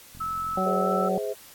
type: click train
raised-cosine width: 5 ms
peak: -34 dBFS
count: 20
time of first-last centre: 0.15-0.581 s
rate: 44.1 Hz
type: tone with pitch glide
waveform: sine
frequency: 1305 to 1317.9 Hz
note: E6 to E6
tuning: -18 to -1 cents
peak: -27 dBFS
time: 0.2-1.09 s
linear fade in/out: 10 ms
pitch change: +17 cents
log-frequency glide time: 0.8-0.88 s
type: harmonic tone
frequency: 187.9 Hz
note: F#3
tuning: 27 cents sharp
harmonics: 1 / 2 / 3 / 4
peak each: -28 / -32 / -29 / -29 dBFS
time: 0.57-1.18 s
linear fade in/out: 2 ms
type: chord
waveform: sine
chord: Ab augmented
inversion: none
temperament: just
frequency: 415.3 / 519.1 / 648.9 Hz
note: Ab4 / C5 / E5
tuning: 0 / -14 / -27 cents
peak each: -30 / -32 / -33 dBFS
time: 0.65-1.34 s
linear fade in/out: 20 ms
effects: white hiss -49 dBFS RMS until 1.54 s + AAC 64 kbps